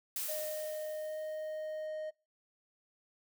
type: noise with exponential decay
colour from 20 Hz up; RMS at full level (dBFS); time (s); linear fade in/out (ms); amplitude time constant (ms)
blue; -36; 0.16-1.87; 2; 370
type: tone with pitch glide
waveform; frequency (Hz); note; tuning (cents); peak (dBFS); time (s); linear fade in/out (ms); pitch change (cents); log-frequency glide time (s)
triangle; 616 to 620.3; D#5 to D#5; -17 to -5; -35; 0.28-2.11; 20; +12; 1-1.2
effects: noise-tail reverb RT60 0.3 s tail -25 dB re dry